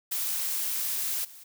blue noise with level steps, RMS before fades -30 / -48 dBFS, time 0.11-1.44 s, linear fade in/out 10 ms, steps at 1.24 s, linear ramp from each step 10 ms, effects none

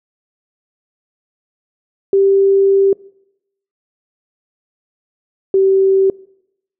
sine tone pair in turn, 392 / 385.7 Hz, G4 / G4, 0 / -28 cents, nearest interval unison, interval 28 cents, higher first, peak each -8 dBFS, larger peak neither, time 2.13-2.93 / 5.54-6.1 s, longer first, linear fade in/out 2 ms, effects noise-tail reverb RT60 0.8 s tail -23 dB re dry

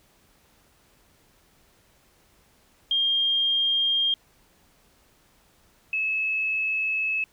sine tone pair in turn, 3213 / 2593 Hz, G7 / E7, +42 / -29 cents, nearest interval major third, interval 371 cents, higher first, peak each -20 / -23 dBFS, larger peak first, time 2.91-4.14 / 5.93-7.24 s, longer second, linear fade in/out 2 ms, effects pink hiss -61 dBFS RMS until 7.32 s

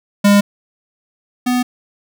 square tone pair in turn, 202.8 / 248.4 Hz, G#3 / B3, -41 / +10 cents, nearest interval major third, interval 351 cents, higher second, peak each -8 / -14 dBFS, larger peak first, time 0.24-0.41 / 1.46-1.63 s, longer neither, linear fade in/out 10 ms, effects none

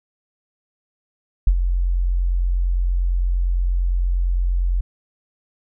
sine tone with ADSR envelope, 44.36 Hz, F1, 28 cents sharp, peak -8 dBFS, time 1.47-4.81 s, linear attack 4 ms, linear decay 63 ms, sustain -8 dB, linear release 6 ms, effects none

